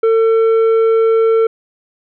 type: tone with tanh clipping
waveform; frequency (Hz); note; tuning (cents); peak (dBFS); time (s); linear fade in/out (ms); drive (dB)
sine; 450; A4; +39; -10; 0.03-1.47; 5; 7
effects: none